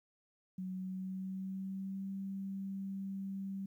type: tone with pitch glide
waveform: sine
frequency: 185.9 to 194.47 Hz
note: F#3 to G3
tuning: +8 to -14 cents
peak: -38 dBFS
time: 0.58-3.66 s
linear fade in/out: 5 ms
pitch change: +78 cents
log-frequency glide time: 0.7-2.1 s
effects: 12-bit